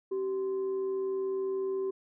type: tone with frequency modulation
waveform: sine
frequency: 384.9 Hz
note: G4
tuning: 32 cents flat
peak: -29 dBFS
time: 0.11-1.91 s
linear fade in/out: 10 ms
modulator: 656 Hz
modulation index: 0.21
effects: none